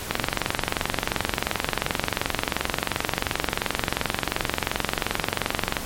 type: click train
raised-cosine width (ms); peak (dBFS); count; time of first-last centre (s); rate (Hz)
0.3; -4; 130; 0.11-5.768; 22.8
effects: pink hiss -33 dBFS RMS until 5.85 s + MP3 64 kbps